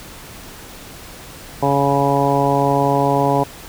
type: harmonic tone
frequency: 140 Hz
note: C#3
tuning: 18 cents sharp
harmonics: 1 / 2 / 3 / 4 / 5 / 6 / 7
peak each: -21 / -21 / -21 / -21 / -21 / -21 / -21 dBFS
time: 1.62-3.44 s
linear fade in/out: 10 ms
effects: pink hiss -37 dBFS RMS until 3.68 s